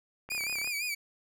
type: click train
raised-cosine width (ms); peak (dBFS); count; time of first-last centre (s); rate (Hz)
0.5; -30; 14; 0.29-0.675; 33.8
type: tone with vibrato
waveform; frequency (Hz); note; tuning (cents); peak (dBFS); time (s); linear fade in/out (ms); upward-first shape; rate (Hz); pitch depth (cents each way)
sawtooth; 2377; D7; +20; -28; 0.3-0.95; 10; sine; 5.9; 83
effects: none